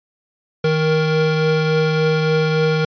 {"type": "tone pair together", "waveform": "square", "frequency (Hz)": [157.4, 468.7], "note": ["D#3", "A#4"], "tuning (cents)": [20, 9], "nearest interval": "octave + perfect fifth", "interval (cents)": 1889, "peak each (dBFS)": -18, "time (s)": [0.64, 2.85], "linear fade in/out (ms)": 5, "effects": ["resampled to 11025 Hz"]}